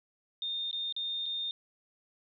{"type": "tone with dropouts", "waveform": "sine", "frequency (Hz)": 3645, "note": "A#7", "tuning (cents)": -40, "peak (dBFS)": -32, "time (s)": [0.42, 1.51], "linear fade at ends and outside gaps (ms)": 1, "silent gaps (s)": [[0.712, 0.729], [0.925, 0.964], [1.258, 1.262]], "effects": []}